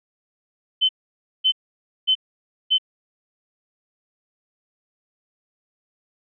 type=tone bursts; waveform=sine; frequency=3058 Hz; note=G7; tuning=44 cents flat; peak=-14 dBFS; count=4; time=0.81-2.784 s; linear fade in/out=20 ms; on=81 ms; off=550 ms; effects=none